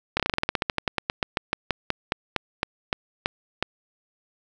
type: slowing click train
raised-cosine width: 0.3 ms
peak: -6 dBFS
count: 27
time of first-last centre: 0.17-3.626 s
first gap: 27 ms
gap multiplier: 1.11
effects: none